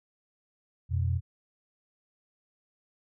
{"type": "tone pair together", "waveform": "sine", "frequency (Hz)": [87.68, 124], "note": ["F2", "B2"], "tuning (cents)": [7, 7], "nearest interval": "tritone", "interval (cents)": 600, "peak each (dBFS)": [-26, -30], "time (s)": [0.89, 1.21], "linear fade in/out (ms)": 50, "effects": []}